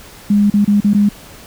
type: tone with dropouts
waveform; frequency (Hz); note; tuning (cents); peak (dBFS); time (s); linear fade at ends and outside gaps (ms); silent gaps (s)
sine; 205; G#3; -22; -8; 0.3-1.09; 5; 0.501-0.538 / 0.647-0.676 / 0.804-0.844 / 0.935-0.946
effects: pink hiss -38 dBFS RMS until 1.46 s